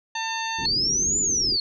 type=harmonic tone; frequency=899 Hz; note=A5; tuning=37 cents sharp; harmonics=1 / 2 / 3 / 4 / 5 / 7; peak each=-29 / -32 / -34 / -35 / -36 / -37 dBFS; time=0.15-0.66 s; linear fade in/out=5 ms
type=low-pass noise; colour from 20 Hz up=white; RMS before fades=-35 dBFS; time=0.58-1.57 s; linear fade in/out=10 ms; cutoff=410 Hz; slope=48 dB/octave
type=linear two-way sweep; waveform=sine; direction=up then down; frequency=4272 to 7140 to 4272 Hz; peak=-20 dBFS; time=0.65-1.6 s; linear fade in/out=2 ms; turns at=1.19 s
effects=none